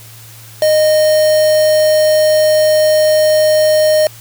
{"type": "tone with quantisation", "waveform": "triangle", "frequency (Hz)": 616, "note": "D#5", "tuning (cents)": -17, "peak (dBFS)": -6, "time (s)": [0.62, 4.07], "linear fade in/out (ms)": 2, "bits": 3, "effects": ["added 113 Hz sine -37 dBFS peak until 4.2 s", "white hiss -38 dBFS RMS until 4.2 s"]}